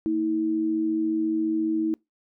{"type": "tone pair together", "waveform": "sine", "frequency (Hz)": [226.7, 321.1], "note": ["A#3", "E4"], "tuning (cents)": [-48, -45], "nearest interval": "tritone", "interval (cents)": 603, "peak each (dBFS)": [-31, -22], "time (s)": [0.06, 1.94], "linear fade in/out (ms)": 0, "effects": ["noise-tail reverb RT60 0.2 s tail -26 dB re dry"]}